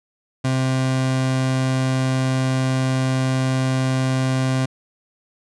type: tone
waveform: 30% pulse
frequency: 130.81 Hz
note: C3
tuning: in tune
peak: -15 dBFS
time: 0.44-4.66 s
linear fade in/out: 10 ms
effects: resampled to 22050 Hz